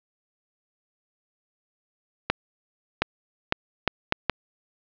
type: accelerating click train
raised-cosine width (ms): 0.3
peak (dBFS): -3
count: 6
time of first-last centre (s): 2.3-4.297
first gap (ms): 720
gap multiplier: 0.7
effects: low-pass 4000 Hz 12 dB/octave